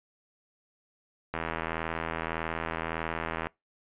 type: click train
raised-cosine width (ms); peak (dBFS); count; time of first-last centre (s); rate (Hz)
0.5; -16; 175; 1.34-3.47; 81.7
effects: noise-tail reverb RT60 0.2 s tail -24 dB re dry + resampled to 8000 Hz